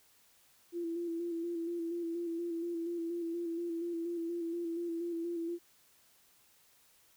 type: tone with vibrato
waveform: sine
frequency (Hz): 338.7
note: E4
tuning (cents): +47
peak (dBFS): -34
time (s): 0.72-5.59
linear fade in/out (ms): 50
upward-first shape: square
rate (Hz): 4.2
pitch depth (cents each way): 29
effects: white hiss -66 dBFS RMS until 7.16 s